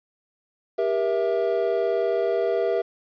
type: chord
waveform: triangle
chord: E diminished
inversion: first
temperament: just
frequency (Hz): 395.6 / 474.7 / 659.3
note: G4 / Bb4 / E5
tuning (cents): +16 / +31 / 0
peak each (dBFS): -23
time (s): 0.78-2.82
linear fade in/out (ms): 10
effects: resampled to 11025 Hz + 9-bit